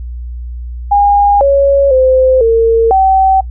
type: tone with pitch steps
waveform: sine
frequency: 813 / 556 / 518 / 455.3 / 767 Hz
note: G#5 / C#5 / C5 / A#4 / G5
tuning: -37 / +5 / -17 / -41 / -38 cents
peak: -5 dBFS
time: 0.91-3.41 s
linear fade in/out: 10 ms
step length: 500 ms
effects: noise-tail reverb RT60 0.1 s tail -24 dB re dry + added 60 Hz sine -20 dBFS peak until 3.5 s